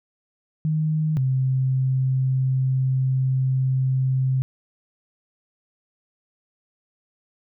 sine tone pair in turn, 155.56 / 131.18 Hz, D#3 / C3, 0 / +5 cents, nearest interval minor third, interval 295 cents, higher first, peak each -19 / -18 dBFS, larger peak second, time 0.65-1.17 / 1.17-4.42 s, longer second, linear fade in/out 0 ms, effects none

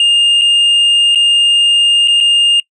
triangle tone with dropouts, 2821 Hz, F7, 17 cents sharp, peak -5 dBFS, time 0-2.6 s, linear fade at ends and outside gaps 2 ms, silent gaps 0.413-0.417 / 1.149-1.156 / 2.076-2.081 / 2.204-2.208 s, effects noise-tail reverb RT60 0.1 s tail -24 dB re dry + resampled to 22050 Hz

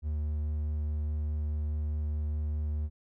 triangle tone, 75.4 Hz, D2, 46 cents sharp, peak -27 dBFS, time 0.02-2.9 s, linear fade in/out 50 ms, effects none

